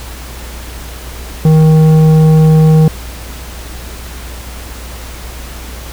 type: tone with tanh clipping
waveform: triangle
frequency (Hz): 157.3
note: D#3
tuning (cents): +19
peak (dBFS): -5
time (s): 1.45-2.88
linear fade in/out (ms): 2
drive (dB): 14
effects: added 60 Hz sine -26 dBFS peak until 5.92 s + pink hiss -30 dBFS RMS until 5.92 s